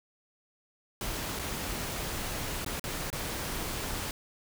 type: noise with dropouts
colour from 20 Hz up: pink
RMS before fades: -35 dBFS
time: 1.01-4.11 s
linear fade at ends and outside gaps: 1 ms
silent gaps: 1.39-1.394 / 2.647-2.662 / 2.796-2.84 / 3.102-3.128 s
effects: none